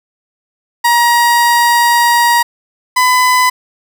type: tone pair in turn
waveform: 30% pulse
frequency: 949 / 1005 Hz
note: A#5 / B5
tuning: +31 / +30 cents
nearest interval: minor second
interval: 99 cents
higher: second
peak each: -5 dBFS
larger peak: neither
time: 0.84-2.43 / 2.96-3.5 s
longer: first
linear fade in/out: 10 ms
effects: none